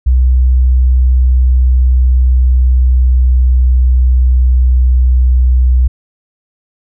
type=tone with pitch glide; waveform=sine; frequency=63.2 to 62.69 Hz; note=B1 to B1; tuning=+41 to +27 cents; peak=-5 dBFS; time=0.06-5.88 s; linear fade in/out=10 ms; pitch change=-14 cents; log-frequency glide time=1.12-4.67 s; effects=none